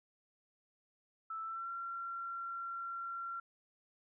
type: tone with pitch glide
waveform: sine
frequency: 1318.5 to 1368.2 Hz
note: E6 to F6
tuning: 0 to -36 cents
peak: -39 dBFS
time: 1.3-3.4 s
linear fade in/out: 5 ms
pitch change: +64 cents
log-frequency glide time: 1.42-1.7 s
effects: none